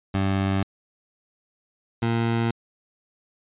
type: tone pair in turn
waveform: 20% pulse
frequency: 97 / 115.61 Hz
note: G2 / A#2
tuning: -18 / -14 cents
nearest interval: minor third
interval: 304 cents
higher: second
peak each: -16 dBFS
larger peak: neither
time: 0.14-0.63 / 2.02-2.51 s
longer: neither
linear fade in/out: 5 ms
effects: resampled to 8000 Hz